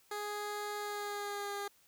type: tone with pitch glide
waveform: 15% pulse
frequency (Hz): 415.3 to 404.4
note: G#4 to G#4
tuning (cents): 0 to -46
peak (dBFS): -31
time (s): 0.11-1.68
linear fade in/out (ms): 5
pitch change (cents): -46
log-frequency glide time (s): 0.78-1.54
effects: white hiss -67 dBFS RMS until 1.87 s